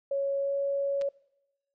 sine tone with pitch glide, 554.4 to 557.9 Hz, C#5 to C#5, 0 to +11 cents, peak -26 dBFS, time 0.11-1.09 s, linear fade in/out 5 ms, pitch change +11 cents, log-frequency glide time 0.39-0.54 s
clicks, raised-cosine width 0.2 ms, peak -28 dBFS, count 2, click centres 1.013 / 1.019 s
effects noise-tail reverb RT60 0.9 s tail -23 dB re dry

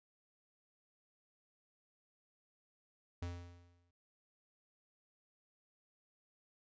square tone with exponential decay, 87.31 Hz, F2, in tune, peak -39 dBFS, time 3.22-3.91 s, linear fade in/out 5 ms, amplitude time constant 150 ms, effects noise-tail reverb RT60 0.2 s tail -19 dB re dry + resampled to 16000 Hz

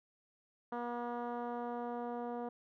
10% pulse tone with low-pass filter sweep, 240 Hz, B3, 49 cents flat, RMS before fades -40 dBFS, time 0.72-2.49 s, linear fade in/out 5 ms, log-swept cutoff 1100 to 680 Hz, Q 1.1, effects none

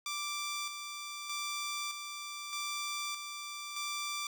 10% pulse tone with tremolo, 1174.7 Hz, D6, in tune, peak -27 dBFS, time 0.06-4.27 s, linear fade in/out 2 ms, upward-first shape square, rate 0.81 Hz, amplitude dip 45%, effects none

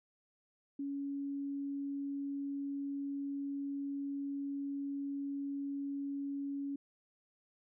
sine tone, 280 Hz, C#4, 18 cents sharp, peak -36 dBFS, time 0.79-6.76 s, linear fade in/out 5 ms, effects none

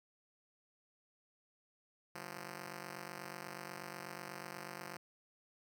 5% pulse ring-modulated tone, 175.5 Hz, F3, 9 cents sharp, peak -31 dBFS, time 2.15-4.97 s, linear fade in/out 2 ms, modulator 24.1 Hz, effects none

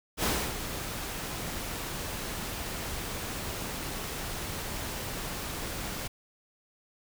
pink noise with ADSR envelope, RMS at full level -27 dBFS, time 0.17-6.08 s, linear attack 65 ms, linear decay 300 ms, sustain -9 dB, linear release 10 ms, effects none

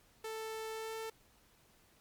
sawtooth tone with pitch glide, 441.5 to 445.1 Hz, A4 to A4, +6 to +20 cents, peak -36 dBFS, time 0.24-1.1 s, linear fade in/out 5 ms, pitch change +14 cents, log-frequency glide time 0.71-0.95 s, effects pink hiss -67 dBFS RMS until 2 s + MP3 96 kbps

